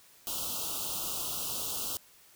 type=band-stop noise; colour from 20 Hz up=white; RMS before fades=-35 dBFS; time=0.27-1.97 s; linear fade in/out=0 ms; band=1400 to 2700 Hz; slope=96 dB/octave; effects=white hiss -59 dBFS RMS until 2.35 s